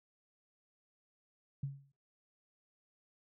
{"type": "tone with exponential decay", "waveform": "sine", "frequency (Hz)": 138.59, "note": "C#3", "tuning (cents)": 0, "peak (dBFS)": -32, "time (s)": [1.63, 1.92], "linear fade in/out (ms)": 5, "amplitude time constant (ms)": 61, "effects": ["noise-tail reverb RT60 0.4 s tail -25 dB re dry"]}